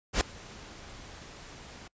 pink noise with ADSR envelope, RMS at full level -23 dBFS, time 0.13-1.88 s, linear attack 79 ms, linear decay 4 ms, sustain -24 dB, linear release 7 ms, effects noise-tail reverb RT60 0.1 s tail -25 dB re dry + resampled to 16000 Hz

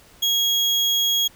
35% pulse tone, 3300 Hz, G#7, 12 cents flat, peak -16 dBFS, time 0.22-1.28 s, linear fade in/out 10 ms, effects pink hiss -51 dBFS RMS until 1.35 s

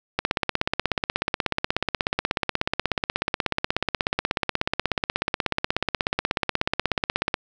click train, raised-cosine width 0.3 ms, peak -5 dBFS, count 119, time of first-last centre 0.19-7.342 s, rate 16.5 Hz, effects none

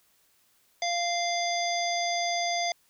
harmonic tone, 694 Hz, F5, 11 cents flat, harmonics 1 / 3 / 5 / 7 / 9, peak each -28 / -33 / -36 / -34 / -37 dBFS, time 0.82-2.72 s, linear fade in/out 2 ms, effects white hiss -66 dBFS RMS until 2.89 s

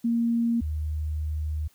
sine tone pair in turn, 233.1 / 76.65 Hz, A#3 / D#2, 0 / -25 cents, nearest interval octave + perfect fifth, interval 1925 cents, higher first, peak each -21 / -26 dBFS, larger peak first, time 0.04-0.61 / 0.61-1.68 s, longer second, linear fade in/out 10 ms, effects white hiss -62 dBFS RMS until 1.74 s

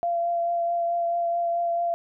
sine tone with vibrato, 686 Hz, F5, 31 cents flat, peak -22 dBFS, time 0.03-1.94 s, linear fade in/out 0 ms, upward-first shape triangle, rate 4.6 Hz, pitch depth 16 cents each way, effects none

